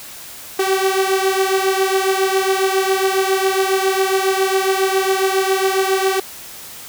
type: beating tone pair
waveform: sawtooth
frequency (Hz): 380.6 / 387.9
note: F#4 / G4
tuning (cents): +49 / -18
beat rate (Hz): 7.3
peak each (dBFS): -13 / -15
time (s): 0.59-6.2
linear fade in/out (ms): 5
effects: white hiss -35 dBFS RMS until 6.88 s